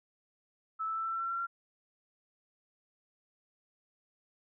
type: tone with pitch steps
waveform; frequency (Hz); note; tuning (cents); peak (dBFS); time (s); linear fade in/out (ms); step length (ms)
sine; 1308 / 1317.1 / 1326.3 / 1335.5 / 1344.8 / 1354.1 / 1363.5 / 1373; E6 / E6 / E6 / E6 / E6 / E6 / F6 / F6; -14 / -2 / +10 / +22 / +34 / +46 / -42 / -30; -32; 0.79-1.47; 20; 85
effects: none